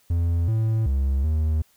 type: tone with pitch steps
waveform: triangle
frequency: 84.9 / 111.1 / 67.8 / 78 Hz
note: F2 / A2 / C#2 / D#2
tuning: -48 / +17 / -38 / +5 cents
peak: -17 dBFS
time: 0.1-1.62 s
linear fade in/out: 5 ms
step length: 380 ms
effects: white hiss -61 dBFS RMS until 1.76 s